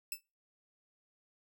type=tone with exponential decay; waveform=5% pulse; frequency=2637 Hz; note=E7; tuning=in tune; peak=-23 dBFS; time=0.12-0.21 s; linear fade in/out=2 ms; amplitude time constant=18 ms; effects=noise-tail reverb RT60 0.3 s tail -26 dB re dry